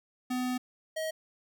square tone pair in turn, 251.6 / 634 Hz, B3 / D#5, +32 / +32 cents, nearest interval octave + major third, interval 1600 cents, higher second, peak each -30 / -32 dBFS, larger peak first, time 0.3-0.58 / 0.96-1.11 s, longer first, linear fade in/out 10 ms, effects none

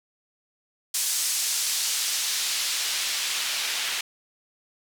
white noise with band-pass filter sweep, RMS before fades -27 dBFS, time 0.94-4.01 s, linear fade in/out 5 ms, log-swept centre 7000 to 2700 Hz, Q 0.85, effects none

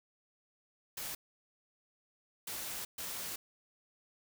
white noise bursts at uneven times, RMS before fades -41 dBFS, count 3, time 0.97-1.15 / 2.47-2.85 / 2.98-3.36 s, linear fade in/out 5 ms, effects none

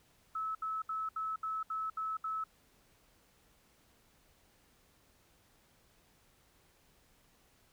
sine tone bursts, 1300 Hz, E6, 24 cents flat, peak -34 dBFS, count 8, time 0.35-2.44 s, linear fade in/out 5 ms, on 200 ms, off 70 ms, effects pink hiss -68 dBFS RMS until 7.72 s

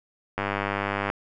click train, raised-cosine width 0.5 ms, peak -11 dBFS, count 73, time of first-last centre 0.38-1.101 s, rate 99.9 Hz, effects none

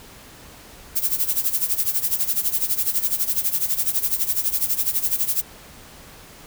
violet noise with tremolo, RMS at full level -19 dBFS, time 0.95-5.42 s, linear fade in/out 20 ms, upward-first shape sine, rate 12 Hz, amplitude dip 80%, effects pink hiss -44 dBFS RMS until 6.46 s

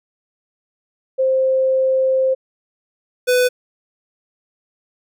sine / square tone pair in turn, 525 / 498.5 Hz, C5 / B4, +6 / +16 cents, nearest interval minor second, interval 90 cents, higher first, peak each -13 / -13 dBFS, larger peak neither, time 1.18-2.35 / 3.27-3.49 s, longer first, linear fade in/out 20 ms, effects none

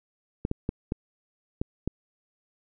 clicks, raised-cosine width 3 ms, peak -14 dBFS, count 6, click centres 0.451 / 0.514 / 0.691 / 0.921 / 1.615 / 1.876 s, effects none

